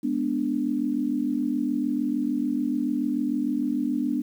sine chord, G# diminished, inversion none, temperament equal, 207.7 / 246.9 / 293.7 Hz, G#3 / B3 / D4, 0 / 0 / 0 cents, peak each -32 / -26 / -26 dBFS, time 0.03-4.22 s, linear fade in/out 10 ms, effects 9-bit

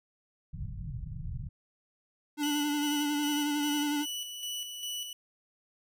white low-pass noise, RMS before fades -38 dBFS, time 0.53-1.49 s, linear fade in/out 10 ms, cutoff 160 Hz, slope 48 dB/octave
square tone with vibrato, 293.7 Hz, D4, in tune, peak -29 dBFS, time 2.37-4.06 s, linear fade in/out 50 ms, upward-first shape sine, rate 11 Hz, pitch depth 29 cents each way
sawtooth tone with tremolo, 2958 Hz, F#7, 1 cent flat, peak -31 dBFS, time 2.43-5.13 s, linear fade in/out 2 ms, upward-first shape square, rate 2.5 Hz, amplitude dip 45%
effects none

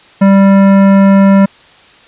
sine tone with hard clipping, 196 Hz, G3, in tune, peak -5 dBFS, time 0.21-1.46 s, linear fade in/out 10 ms, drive 15 dB, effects white hiss -41 dBFS RMS until 2.07 s + resampled to 8000 Hz

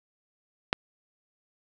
click, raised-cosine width 0.3 ms, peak -6 dBFS, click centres 0.729 s, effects none

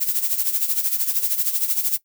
violet noise with tremolo, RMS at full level -19 dBFS, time 0-1.98 s, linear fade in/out 20 ms, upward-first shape sine, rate 13 Hz, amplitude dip 70%, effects noise-tail reverb RT60 0.1 s tail -18 dB re dry

